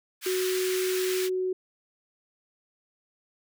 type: high-pass noise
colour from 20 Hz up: pink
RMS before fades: -34 dBFS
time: 0.21-1.3 s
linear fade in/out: 50 ms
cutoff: 1500 Hz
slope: 24 dB/octave
type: tone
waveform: sine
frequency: 370.8 Hz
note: F#4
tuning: 4 cents sharp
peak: -25 dBFS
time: 0.26-1.53 s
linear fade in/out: 5 ms
effects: none